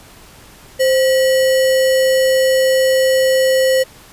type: tone with sample-and-hold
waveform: sine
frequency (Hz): 523.3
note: C5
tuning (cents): 0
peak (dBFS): -10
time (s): 0.79-3.84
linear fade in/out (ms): 20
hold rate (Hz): 2450
effects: pink hiss -42 dBFS RMS until 4.12 s + resampled to 32000 Hz